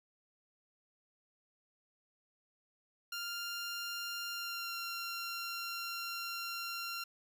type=tone with pitch glide; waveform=15% pulse; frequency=1396 to 1377.6 Hz; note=F6 to F6; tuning=-1 to -24 cents; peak=-32 dBFS; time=3.12-7.04 s; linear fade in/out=5 ms; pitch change=-23 cents; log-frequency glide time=4.31-4.75 s; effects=none